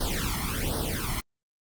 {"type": "noise with flanger", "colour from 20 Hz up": "pink", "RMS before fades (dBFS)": -29, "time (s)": [0, 1.21], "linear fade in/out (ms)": 10, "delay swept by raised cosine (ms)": [0.2, 0.96], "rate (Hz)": 1.3, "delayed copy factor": 1, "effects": ["Opus 48 kbps"]}